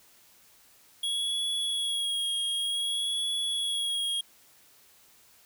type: tone with vibrato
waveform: square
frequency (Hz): 3322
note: G#7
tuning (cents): 0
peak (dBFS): -28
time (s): 1.03-4.21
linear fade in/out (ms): 5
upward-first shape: sine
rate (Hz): 0.54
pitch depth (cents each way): 31
effects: white hiss -59 dBFS RMS until 5.45 s